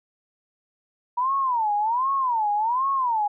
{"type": "tone with vibrato", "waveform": "sine", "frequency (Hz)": 951, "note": "A#5", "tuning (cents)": 34, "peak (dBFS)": -20, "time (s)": [1.17, 3.28], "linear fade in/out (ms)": 10, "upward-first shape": "sine", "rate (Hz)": 1.3, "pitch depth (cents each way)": 250, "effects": []}